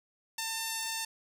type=tone; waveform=5% pulse; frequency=898 Hz; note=A5; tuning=35 cents sharp; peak=-21 dBFS; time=0.38-1.05 s; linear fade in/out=5 ms; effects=none